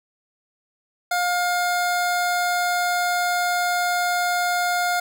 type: tone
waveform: 25% pulse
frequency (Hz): 710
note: F5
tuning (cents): +28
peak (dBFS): -16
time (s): 1.11-5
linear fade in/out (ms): 5
effects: none